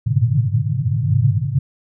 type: band-pass noise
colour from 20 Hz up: pink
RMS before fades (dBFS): -17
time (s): 0.06-1.59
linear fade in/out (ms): 10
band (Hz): 100 to 150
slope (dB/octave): 96
effects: none

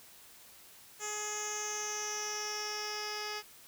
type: tone with low-pass filter sweep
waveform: 10% pulse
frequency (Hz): 421.1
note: G#4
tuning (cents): +24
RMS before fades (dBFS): -38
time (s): 0.99-3.43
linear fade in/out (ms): 50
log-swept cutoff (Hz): 7200 to 4800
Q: 8
effects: white hiss -56 dBFS RMS until 3.67 s

